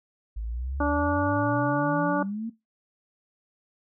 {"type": "exponential sweep", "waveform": "sine", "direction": "up", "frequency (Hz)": [51.91, 233.1], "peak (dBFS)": -29, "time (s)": [0.36, 2.5], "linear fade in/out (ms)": 10}
{"type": "harmonic tone", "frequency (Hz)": 290, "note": "D4", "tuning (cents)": -22, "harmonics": [1, 2, 3, 4, 5], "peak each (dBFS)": [-25, -28, -30, -31, -32], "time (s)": [0.8, 2.23], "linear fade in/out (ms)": 5}
{"effects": ["noise-tail reverb RT60 0.2 s tail -18 dB re dry"]}